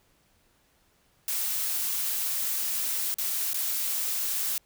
blue noise with dropouts, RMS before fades -29 dBFS, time 1.28-4.58 s, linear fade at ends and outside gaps 1 ms, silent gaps 3.142-3.184 / 3.533-3.543 s, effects pink hiss -66 dBFS RMS until 4.65 s

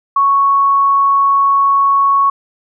sine tone, 1108.7 Hz, C#6, in tune, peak -8 dBFS, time 0.16-2.3 s, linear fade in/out 5 ms, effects none

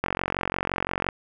click train, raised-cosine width 0.5 ms, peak -9 dBFS, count 49, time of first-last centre 0.04-1.088 s, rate 45.8 Hz, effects none

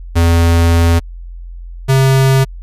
square tone pair in turn, 84.2 / 133.66 Hz, E2 / C3, +37 / +37 cents, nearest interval minor sixth, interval 800 cents, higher second, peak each -8 dBFS, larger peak neither, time 0.15-1 / 1.88-2.45 s, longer first, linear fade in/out 20 ms, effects added 43 Hz sine -26 dBFS peak until 2.62 s + resampled to 32000 Hz

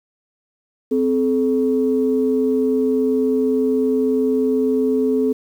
sine tone pair together, 259.2 / 430.9 Hz, C4 / A4, -16 / -36 cents, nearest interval major sixth, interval 880 cents, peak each -17 dBFS, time 0.91-5.33 s, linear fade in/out 10 ms, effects tanh soft clip ceiling -7 dBFS + 8-bit

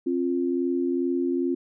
sine tone pair together, 266.8 / 349.2 Hz, C4 / F4, +34 / 0 cents, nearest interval perfect fourth, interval 466 cents, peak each -25 dBFS, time 0.06-1.55 s, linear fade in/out 10 ms, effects none

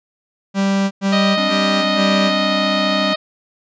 45% pulse tone bursts, 196 Hz, G3, in tune, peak -14 dBFS, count 4, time 0.54-2.32 s, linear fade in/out 50 ms, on 370 ms, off 100 ms
harmonic tone, 622.3 Hz, D#5, in tune, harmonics 1 / 2 / 3 / 4 / 5 / 6 / 7 / 8, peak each -20 / -23 / -26 / -28 / -27 / -25 / -26 / -36 dBFS, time 1.12-3.16 s, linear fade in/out 10 ms
square chord, G suspended fourth, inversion none, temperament equal, 196 / 261.6 / 293.7 Hz, G3 / C4 / D4, 0 / 0 / 0 cents, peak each -22 / -27 / -26 dBFS, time 1.37-3.14 s, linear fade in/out 10 ms
effects resampled to 16000 Hz

